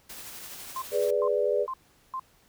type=noise with tremolo; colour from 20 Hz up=white; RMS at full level=-41 dBFS; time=0.09-1.11 s; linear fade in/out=10 ms; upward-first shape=sine; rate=12 Hz; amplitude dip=30%
type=tone bursts; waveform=sine; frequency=1046.5 Hz; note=C6; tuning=in tune; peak=-30 dBFS; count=4; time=0.76-2.196 s; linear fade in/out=2 ms; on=59 ms; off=400 ms
type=chord; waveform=sine; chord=G# diminished; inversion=none; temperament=equal; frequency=415.3 / 493.9 / 587.3 Hz; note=G#4 / B4 / D5; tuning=0 / 0 / 0 cents; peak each=-27 dBFS; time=0.91-1.67 s; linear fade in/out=50 ms
effects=pink hiss -62 dBFS RMS until 2.48 s